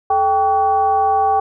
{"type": "tone with frequency modulation", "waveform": "sine", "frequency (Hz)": 784, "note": "G5", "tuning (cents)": 0, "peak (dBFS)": -12, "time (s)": [0.1, 1.4], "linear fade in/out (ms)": 5, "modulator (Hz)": 351, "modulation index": 0.61, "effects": []}